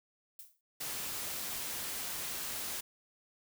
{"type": "noise with exponential decay", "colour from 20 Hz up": "violet", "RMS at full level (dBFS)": -45, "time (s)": [0.39, 0.61], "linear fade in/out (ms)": 2, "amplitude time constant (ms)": 47}
{"type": "noise", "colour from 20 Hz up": "white", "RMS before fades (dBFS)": -39, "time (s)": [0.8, 2.81], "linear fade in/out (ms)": 10}
{"effects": []}